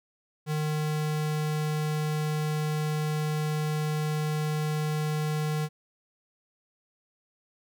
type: tone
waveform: square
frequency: 152.8 Hz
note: D#3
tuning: 31 cents flat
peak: -27 dBFS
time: 0.46-5.69 s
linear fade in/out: 50 ms
effects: none